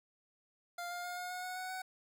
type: tone with pitch steps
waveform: 25% pulse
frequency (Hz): 698.5 / 705.4 / 712.4 / 719.4 / 726.5 / 733.7 / 740.9 / 748.2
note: F5 / F5 / F5 / F#5 / F#5 / F#5 / F#5 / F#5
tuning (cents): 0 / +17 / +34 / -49 / -32 / -15 / +2 / +19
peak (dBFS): -36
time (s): 0.78-1.82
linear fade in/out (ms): 5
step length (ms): 130
effects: none